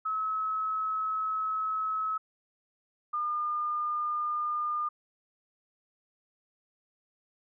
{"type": "tone pair in turn", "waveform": "sine", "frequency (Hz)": [1289, 1210.7], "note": ["E6", "D#6"], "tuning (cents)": [-39, -48], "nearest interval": "minor second", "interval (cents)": 109, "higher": "first", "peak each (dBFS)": -28, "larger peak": "neither", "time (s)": [[0.05, 2.18], [3.13, 4.89]], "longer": "first", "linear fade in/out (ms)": 10, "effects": []}